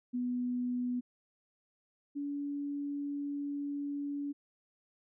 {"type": "tone pair in turn", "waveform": "sine", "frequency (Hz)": [246.9, 285.7], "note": ["B3", "D4"], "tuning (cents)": [0, -48], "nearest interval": "minor third", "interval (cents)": 252, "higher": "second", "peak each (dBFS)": [-31, -34], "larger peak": "first", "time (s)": [[0.13, 1.01], [2.15, 4.33]], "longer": "second", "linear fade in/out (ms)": 20, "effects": []}